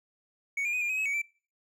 triangle tone with pitch steps, 2231 / 2401 / 2496 / 2404 / 2530 / 2568 / 2246 / 2334 Hz, C#7 / D7 / D#7 / D7 / D#7 / E7 / C#7 / D7, +11 / +38 / +5 / +40 / +28 / -46 / +22 / -11 cents, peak -26 dBFS, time 0.57-1.218 s, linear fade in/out 5 ms, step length 81 ms, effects noise-tail reverb RT60 0.4 s tail -24 dB re dry

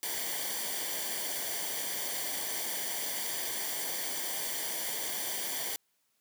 white noise with comb filter, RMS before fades -35 dBFS, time 0.03-5.76 s, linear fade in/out 0 ms, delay 0.76 ms, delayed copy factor -0.7, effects white hiss -75 dBFS RMS until 6.2 s + high-pass 100 Hz 12 dB/octave

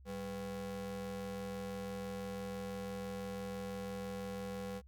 square ring-modulated tone, 151 Hz, D3, 48 cents sharp, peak -38 dBFS, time 0.05-4.82 s, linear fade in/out 50 ms, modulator 345 Hz, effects added 66 Hz sine -55 dBFS peak until 4.87 s

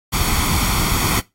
pink noise with comb filter, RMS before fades -18 dBFS, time 0.12-1.21 s, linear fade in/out 20 ms, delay 0.89 ms, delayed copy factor +0.6, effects noise-tail reverb RT60 0.2 s tail -19 dB re dry + AAC 48 kbps

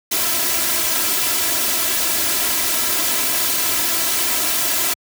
white noise with comb filter, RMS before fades -19 dBFS, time 0.11-4.94 s, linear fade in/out 10 ms, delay 3 ms, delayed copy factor +0.75, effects high-pass 80 Hz 12 dB/octave

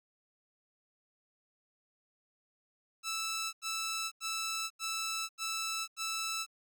10% pulse tone bursts, 1318.5 Hz, E6, in tune, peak -26 dBFS, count 6, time 3.03-6.465 s, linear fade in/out 50 ms, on 500 ms, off 87 ms, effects none

